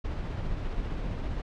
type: noise with tremolo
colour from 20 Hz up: brown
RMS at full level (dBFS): -31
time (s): 0.04-1.42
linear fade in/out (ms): 10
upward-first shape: sine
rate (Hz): 15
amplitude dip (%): 25
effects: low-pass 4000 Hz 12 dB/octave